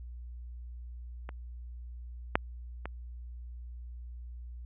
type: clicks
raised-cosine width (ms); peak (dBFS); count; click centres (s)
0.5; -26 / -8 / -22; 3; 1.291 / 2.355 / 2.856
effects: added 60 Hz sine -41 dBFS peak until 4.65 s + resampled to 8000 Hz